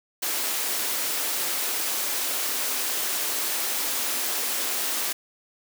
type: high-pass noise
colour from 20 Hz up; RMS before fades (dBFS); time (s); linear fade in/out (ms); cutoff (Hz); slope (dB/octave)
white; -27; 0.22-5.13; 10; 250; 24
effects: none